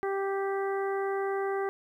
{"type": "harmonic tone", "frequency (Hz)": 392, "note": "G4", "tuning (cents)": 0, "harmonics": [1, 2, 3, 4, 5], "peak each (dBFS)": [-29, -35, -39, -41, -43], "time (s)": [0.03, 1.69], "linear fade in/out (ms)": 0, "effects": ["11-bit"]}